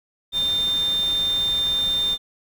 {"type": "tone in noise", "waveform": "sine", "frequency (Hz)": 3600, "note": "A7", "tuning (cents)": 39, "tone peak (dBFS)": -19, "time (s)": [0.32, 2.18], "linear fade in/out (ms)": 50, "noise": "pink", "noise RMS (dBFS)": -36, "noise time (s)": [0.32, 2.18], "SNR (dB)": 14, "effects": []}